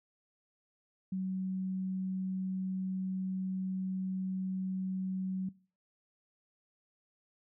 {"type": "tone", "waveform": "sine", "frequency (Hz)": 188, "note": "F#3", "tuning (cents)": 28, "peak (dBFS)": -32, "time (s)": [1.12, 5.49], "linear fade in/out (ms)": 5, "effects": ["noise-tail reverb RT60 0.4 s tail -21 dB re dry"]}